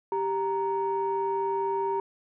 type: tone pair together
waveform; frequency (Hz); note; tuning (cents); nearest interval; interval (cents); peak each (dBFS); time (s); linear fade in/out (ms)
sine; 392 / 932.3; G4 / A#5; 0 / 0; octave + minor third; 1500; -27; 0.12-2; 2
effects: tanh soft clip ceiling -19 dBFS